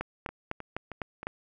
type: two click trains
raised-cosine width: 0.5 ms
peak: -17 / -24 dBFS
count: 6 / 4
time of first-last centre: 0.01-1.269 / 0.29-1.23 s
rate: 3.97 / 3.19 Hz
effects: none